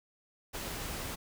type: noise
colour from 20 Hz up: pink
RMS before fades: -39 dBFS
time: 0.53-1.16 s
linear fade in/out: 20 ms
effects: none